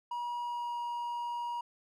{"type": "tone with pitch glide", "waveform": "triangle", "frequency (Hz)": [960, 953.9], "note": ["B5", "A#5"], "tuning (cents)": [-49, 40], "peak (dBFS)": -32, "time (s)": [0.11, 1.61], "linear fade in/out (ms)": 5, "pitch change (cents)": -11, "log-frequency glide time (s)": [0.42, 0.79], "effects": []}